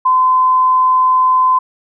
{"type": "tone", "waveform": "sine", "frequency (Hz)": 1025, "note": "C6", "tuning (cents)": -36, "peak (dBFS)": -8, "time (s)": [0.05, 1.59], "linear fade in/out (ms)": 10, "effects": []}